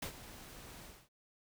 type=noise with ADSR envelope; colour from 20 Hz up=pink; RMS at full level=-39 dBFS; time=0.02-1.09 s; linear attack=6 ms; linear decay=90 ms; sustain=-13 dB; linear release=250 ms; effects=none